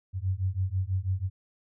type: beating tone pair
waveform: sine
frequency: 91.3 / 97.4 Hz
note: F#2 / G2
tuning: -23 / -11 cents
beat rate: 6.1 Hz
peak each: -29 dBFS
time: 0.13-1.3 s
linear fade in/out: 50 ms
effects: none